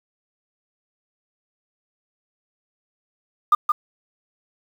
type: tone with echo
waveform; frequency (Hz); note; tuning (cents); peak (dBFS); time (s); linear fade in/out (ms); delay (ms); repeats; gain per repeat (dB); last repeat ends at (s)
sine; 1210; D#6; -49; -9; 3.52-3.55; 5; 170; 1; -5; 3.72
effects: tanh soft clip ceiling -7 dBFS + 7-bit